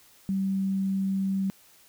sine tone, 193.2 Hz, G3, 25 cents flat, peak -24 dBFS, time 0.29-1.5 s, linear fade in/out 0 ms, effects white hiss -57 dBFS RMS until 1.88 s

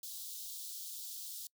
white high-pass noise, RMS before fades -45 dBFS, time 0.03-1.47 s, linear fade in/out 2 ms, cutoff 3400 Hz, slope 48 dB/octave, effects noise-tail reverb RT60 0.1 s tail -25 dB re dry

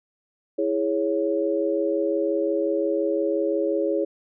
sine chord, C# minor, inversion first, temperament equal, 329.6 / 415.3 / 554.4 Hz, E4 / G#4 / C#5, 0 / 0 / 0 cents, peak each -25 dBFS, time 0.58-4.05 s, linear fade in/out 10 ms, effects none

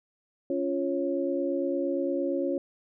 sine tone cluster, 278.7 / 347.4 / 550 Hz, C#4 / F4 / C#5, +9 / -9 / -14 cents, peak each -30 dBFS, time 0.5-2.58 s, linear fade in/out 2 ms, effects none

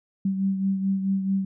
sine beating tone pair, 193.1 / 197.7 Hz, G3 / G3, -26 / +15 cents, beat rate 4.6 Hz, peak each -22 / -31 dBFS, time 0.25-1.45 s, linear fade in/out 5 ms, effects none

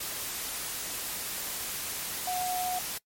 sine tone in noise, 730 Hz, F#5, 24 cents flat, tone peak -29 dBFS, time 2.27-2.79 s, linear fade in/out 5 ms, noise white, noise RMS -35 dBFS, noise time 0-2.98 s, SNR +3 dB, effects noise-tail reverb RT60 0.1 s tail -22 dB re dry + MP3 64 kbps

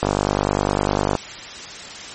click train, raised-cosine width 1 ms, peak -3 dBFS, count 57, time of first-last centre 0.03-1.152 s, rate 49.9 Hz, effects white hiss -34 dBFS RMS until 2.14 s + MP3 32 kbps

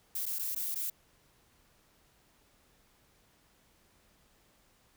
violet noise with dropouts, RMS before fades -35 dBFS, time 0.15-0.9 s, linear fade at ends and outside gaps 5 ms, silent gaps 0.257-0.262 / 0.387-0.393 / 0.549-0.56 / 0.747-0.756 s, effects pink hiss -67 dBFS RMS until 4.96 s

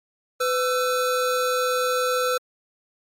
square tone pair together, 503.1 / 1333 Hz, B4 / E6, +32 / +19 cents, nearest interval octave + perfect fourth, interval 1687 cents, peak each -23 / -25 dBFS, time 0.4-2.38 s, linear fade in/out 10 ms, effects MP3 64 kbps

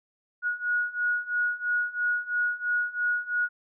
sine beating tone pair, 1451 / 1454 Hz, F#6 / F#6, -34 / -31 cents, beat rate 3 Hz, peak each -29 / -27 dBFS, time 0.42-3.49 s, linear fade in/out 50 ms, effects none

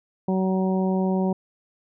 harmonic tone, 188.2 Hz, F#3, 30 cents sharp, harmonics 1 / 2 / 3 / 4 / 5, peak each -21 / -27 / -31 / -33 / -35 dBFS, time 0.28-1.33 s, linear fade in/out 5 ms, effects none

